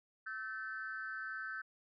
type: tone with amplitude modulation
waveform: sine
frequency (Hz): 1533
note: G6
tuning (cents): -39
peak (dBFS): -35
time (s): 0.26-1.62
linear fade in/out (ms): 10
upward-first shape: sine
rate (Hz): 222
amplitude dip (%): 100
effects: tanh soft clip ceiling -31 dBFS